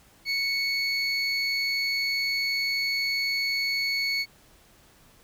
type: tone pair together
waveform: triangle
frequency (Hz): 2217 / 4422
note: C#7 / C#8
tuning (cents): 0 / -5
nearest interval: octave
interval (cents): 1195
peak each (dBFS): -25 / -27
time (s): 0.25-4.26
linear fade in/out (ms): 50
effects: pink hiss -57 dBFS RMS until 5.23 s